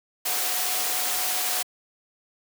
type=tone in noise; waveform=sine; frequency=735 Hz; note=F#5; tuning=12 cents flat; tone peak=-37 dBFS; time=0.25-1.63 s; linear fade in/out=10 ms; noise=white; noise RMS=-26 dBFS; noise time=0.25-1.63 s; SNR=-14 dB; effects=high-pass 400 Hz 12 dB/octave